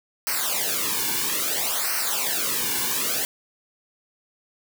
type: noise with flanger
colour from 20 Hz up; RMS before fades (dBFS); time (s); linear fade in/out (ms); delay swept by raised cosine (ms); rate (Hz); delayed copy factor
white; -25; 0.27-3.25; 0; 0.28 to 1.58; 0.6; -0.9
effects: none